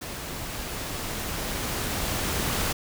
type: noise with level ramp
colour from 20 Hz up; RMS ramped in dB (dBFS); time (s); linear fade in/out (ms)
pink; -36 to -26; 0.01-2.73; 10
effects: none